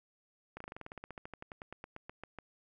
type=slowing click train; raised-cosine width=0.5 ms; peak=-29 dBFS; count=24; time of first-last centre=0.57-2.387 s; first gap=34 ms; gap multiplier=1.07; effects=none